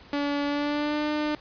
sawtooth tone with pitch glide, 286.9 to 300.3 Hz, D4 to D4, -40 to +39 cents, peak -21 dBFS, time 0.13-1.35 s, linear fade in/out 2 ms, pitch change +79 cents, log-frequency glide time 0.45-1.02 s, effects pink hiss -50 dBFS RMS until 1.4 s + resampled to 11025 Hz

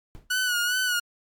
brown noise with exponential decay, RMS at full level -38 dBFS, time 0.15-0.34 s, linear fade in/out 0 ms, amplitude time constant 41 ms
sawtooth tone with vibrato, 1468 Hz, F#6, 14 cents flat, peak -19 dBFS, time 0.3-1 s, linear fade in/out 10 ms, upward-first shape sine, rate 2.5 Hz, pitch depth 55 cents each way
effects MP3 96 kbps

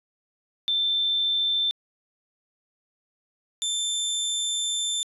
sine / 25% pulse tone pair in turn, 3553 / 3553 Hz, A7 / A7, +16 / +16 cents, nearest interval unison, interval 0 cents, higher neither, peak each -21 dBFS, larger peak neither, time 0.68-1.71 / 3.62-5.03 s, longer second, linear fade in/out 0 ms, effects resampled to 32000 Hz

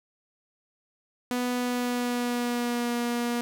sawtooth tone with pitch glide, 246.9 to 239 Hz, B3 to A#3, 0 to +43 cents, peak -22 dBFS, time 1.31-3.41 s, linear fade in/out 0 ms, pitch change -57 cents, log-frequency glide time 1.54-2.95 s, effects none

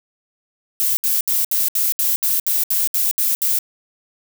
violet noise bursts, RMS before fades -18 dBFS, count 12, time 0.8-3.588 s, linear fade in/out 0 ms, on 170 ms, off 68 ms, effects none

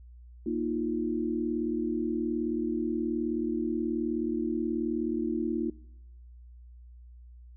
sine chord, Bb suspended fourth, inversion none, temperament just, 233.1 / 310.8 / 349.6 Hz, Bb3 / Eb4 / F4, 0 / -2 / +2 cents, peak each -32 dBFS, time 0.46-5.7 s, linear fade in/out 5 ms, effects noise-tail reverb RT60 0.9 s tail -23 dB re dry + added 60 Hz sine -47 dBFS peak until 7.56 s

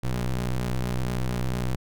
30% pulse ring-modulated tone, 61.74 Hz, B1, in tune, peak -19 dBFS, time 0.03-1.76 s, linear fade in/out 10 ms, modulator 63.9 Hz, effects none

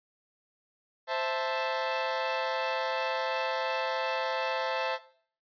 sawtooth chord, A minor, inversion first, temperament equal, 523.3 / 659.3 / 880 Hz, C5 / E5 / A5, 0 / 0 / 0 cents, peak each -29 dBFS, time 1.07-4.99 s, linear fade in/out 50 ms, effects noise-tail reverb RT60 0.5 s tail -17 dB re dry + resampled to 11025 Hz

